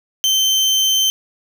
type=tone; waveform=30% pulse; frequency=3102 Hz; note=G7; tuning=19 cents flat; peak=-10 dBFS; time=0.24-1.1 s; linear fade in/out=0 ms; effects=none